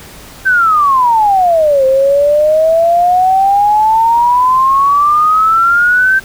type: exponential two-way sweep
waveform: sine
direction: down then up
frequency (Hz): 1568 to 523.3 to 1568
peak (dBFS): -6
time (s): 0.45-6.2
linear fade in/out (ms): 20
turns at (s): 1.85
effects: pink hiss -34 dBFS RMS until 6.24 s